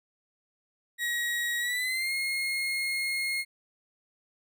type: tone with pitch glide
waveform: 35% pulse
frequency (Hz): 1903 to 2148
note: A#6 to C7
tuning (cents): +35 to +45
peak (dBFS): -26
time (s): 0.98-3.45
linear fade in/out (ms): 50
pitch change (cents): +210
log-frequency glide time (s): 1.59-2.13
effects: none